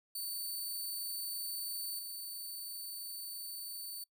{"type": "tone with level steps", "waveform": "5% pulse", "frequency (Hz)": 4523, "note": "C#8", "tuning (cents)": 34, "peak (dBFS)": [-31, -35], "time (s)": [0.15, 4.04], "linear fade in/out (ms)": 5, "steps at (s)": 1.99, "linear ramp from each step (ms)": 2, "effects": ["noise-tail reverb RT60 0.1 s tail -26 dB re dry"]}